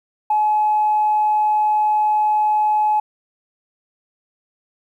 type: tone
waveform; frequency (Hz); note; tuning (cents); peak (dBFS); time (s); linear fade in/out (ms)
sine; 850; G#5; +40; -13; 0.3-3; 5
effects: tanh soft clip ceiling -9 dBFS + 9-bit